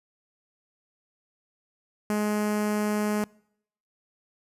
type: tone with notch filter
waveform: sawtooth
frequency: 210 Hz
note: G#3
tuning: 19 cents sharp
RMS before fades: -26 dBFS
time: 2.1-3.24 s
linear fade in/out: 0 ms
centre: 3700 Hz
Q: 1.1
effects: noise-tail reverb RT60 0.7 s tail -25 dB re dry + resampled to 32000 Hz